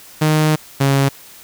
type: tone pair in turn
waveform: sawtooth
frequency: 154.5 / 137.64 Hz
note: D#3 / C#3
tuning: -12 / -12 cents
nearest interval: major second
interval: 200 cents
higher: first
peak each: -8 dBFS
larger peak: neither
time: 0.21-0.56 / 0.8-1.09 s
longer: first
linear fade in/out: 10 ms
effects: white hiss -41 dBFS RMS until 1.43 s